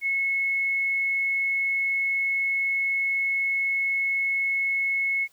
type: tone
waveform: sine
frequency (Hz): 2188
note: C#7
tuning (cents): -23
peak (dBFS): -22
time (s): 0.01-5.28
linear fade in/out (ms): 50
effects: white hiss -61 dBFS RMS until 5.32 s